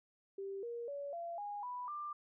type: tone with pitch steps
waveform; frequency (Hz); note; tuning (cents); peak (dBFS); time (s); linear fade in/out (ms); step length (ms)
sine; 392 / 471.6 / 567.3 / 682.5 / 821.1 / 987.8 / 1188.3; G4 / A#4 / C#5 / F5 / G#5 / B5 / D6; 0 / +20 / +40 / -40 / -20 / 0 / +20; -40; 0.38-2.13; 5; 250
effects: none